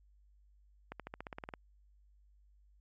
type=accelerating click train; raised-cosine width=0.5 ms; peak=-27 dBFS; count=11; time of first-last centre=0.92-1.538 s; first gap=77 ms; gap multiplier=0.95; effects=added 50 Hz sine -62 dBFS peak until 2.8 s + MP3 48 kbps